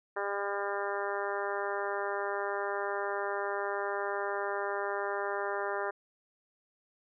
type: harmonic tone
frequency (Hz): 200.8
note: G3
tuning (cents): +42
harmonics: 2 / 3 / 4 / 5 / 6 / 7 / 8 / 9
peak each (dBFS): -36 / -38 / -39 / -40 / -41 / -41 / -42 / -43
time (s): 0.16-5.91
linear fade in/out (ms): 10
effects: none